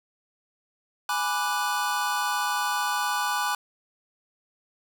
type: chord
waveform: square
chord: G# half-diminished seventh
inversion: none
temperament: equal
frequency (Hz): 830.6 / 987.8 / 1174.7 / 1480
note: G#5 / B5 / D6 / F#6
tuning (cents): 0 / 0 / 0 / 0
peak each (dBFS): -31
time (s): 1.09-3.55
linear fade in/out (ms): 2
effects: none